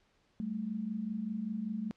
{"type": "tone pair together", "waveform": "sine", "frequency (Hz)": [194.84, 220], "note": ["G3", "A3"], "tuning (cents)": [-10, 0], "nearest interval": "major second", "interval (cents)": 210, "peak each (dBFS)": [-39, -35], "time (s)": [0.4, 1.91], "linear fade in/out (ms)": 0, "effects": ["pink hiss -71 dBFS RMS until 1.96 s", "low-pass 5000 Hz 12 dB/octave"]}